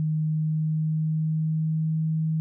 sine tone with pitch glide, 155.56 to 158.55 Hz, D#3 to D#3, 0 to +33 cents, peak -22 dBFS, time 0-2.4 s, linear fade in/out 0 ms, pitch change +33 cents, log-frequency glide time 0.23-2.01 s, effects none

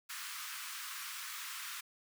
pink high-pass noise, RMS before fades -44 dBFS, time 0.09-1.81 s, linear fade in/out 10 ms, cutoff 1100 Hz, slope 48 dB/octave, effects none

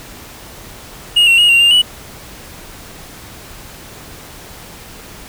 triangle tone with pitch steps, 2866 / 2731 / 2875 / 2762 / 2802 / 2946 Hz, F7 / F7 / F7 / F7 / F7 / F#7, +44 / -39 / +50 / -20 / +5 / -8 cents, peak -5 dBFS, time 1.16-1.82 s, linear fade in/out 10 ms, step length 110 ms, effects pink hiss -35 dBFS RMS until 5.28 s

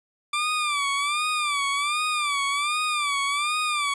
20% pulse tone with vibrato, 1174.7 Hz, D6, in tune, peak -18 dBFS, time 0.33-3.94 s, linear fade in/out 5 ms, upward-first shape sine, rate 1.3 Hz, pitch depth 94 cents each way, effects resampled to 22050 Hz + 9-bit

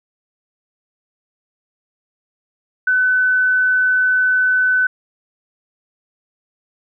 sine tone, 1507 Hz, F#6, 31 cents sharp, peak -12 dBFS, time 2.87-4.87 s, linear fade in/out 5 ms, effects none

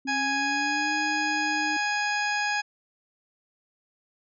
sine tone with pitch glide, 269.4 to 305.9 Hz, C#4 to D#4, -49 to -29 cents, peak -32 dBFS, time 0.05-1.77 s, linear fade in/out 5 ms, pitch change +220 cents, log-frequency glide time 0.21-0.94 s
harmonic tone, 830.6 Hz, G#5, in tune, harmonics 1 / 2 / 3 / 4 / 5 / 6 / 8, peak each -29 / -28 / -31 / -41 / -44 / -35 / -40 dBFS, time 0.07-2.62 s, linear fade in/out 20 ms
effects none

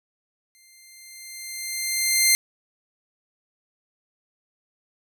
10% pulse tone with exponential growth, 2093 Hz, C7, in tune, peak -5 dBFS, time 0.55-2.35 s, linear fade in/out 0 ms, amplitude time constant 390 ms, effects none

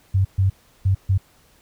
sine tone bursts at uneven times, 96 Hz, G2, 36 cents flat, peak -14 dBFS, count 4, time 0.14-0.25 / 0.38-0.5 / 0.85-0.95 / 1.09-1.18 s, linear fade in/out 10 ms, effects pink hiss -56 dBFS RMS until 1.61 s

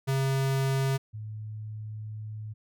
square / sine tone pair in turn, 134.9 / 107.68 Hz, C#3 / A2, -47 / -37 cents, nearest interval major third, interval 390 cents, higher first, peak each -25 / -35 dBFS, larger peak first, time 0.07-0.98 / 1.13-2.54 s, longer second, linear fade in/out 20 ms, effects none

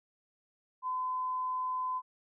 sine tone, 1018 Hz, C6, 48 cents flat, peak -31 dBFS, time 0.82-2.02 s, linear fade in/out 50 ms, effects none

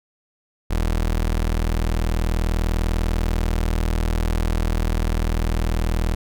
30% pulse tone, 40.27 Hz, E1, 40 cents flat, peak -16 dBFS, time 0.7-6.15 s, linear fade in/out 10 ms, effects none

